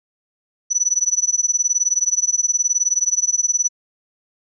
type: tone with tremolo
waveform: sine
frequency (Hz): 5940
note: F#8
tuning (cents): +6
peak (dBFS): -12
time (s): 0.7-3.69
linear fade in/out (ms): 20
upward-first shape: sine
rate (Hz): 19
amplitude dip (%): 95
effects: none